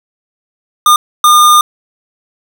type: tone bursts at uneven times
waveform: square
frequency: 1212 Hz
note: D#6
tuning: 46 cents flat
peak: -4 dBFS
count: 2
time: 0.86-0.96 / 1.24-1.61 s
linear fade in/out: 2 ms
effects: none